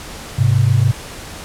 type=tone pair together; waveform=sine; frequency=103.58 / 130.5 Hz; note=G#2 / C3; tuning=-4 / -4 cents; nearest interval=major third; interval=400 cents; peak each=-13 dBFS; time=0.38-0.92 s; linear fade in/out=10 ms; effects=pink hiss -32 dBFS RMS until 1.44 s + low-pass 11000 Hz 12 dB/octave